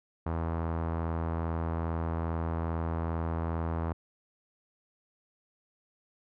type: tone with low-pass filter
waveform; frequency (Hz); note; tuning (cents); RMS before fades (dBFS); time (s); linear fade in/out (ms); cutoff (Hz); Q
sawtooth; 82.41; E2; 0; -32; 0.26-3.93; 5; 1100; 1.7
effects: none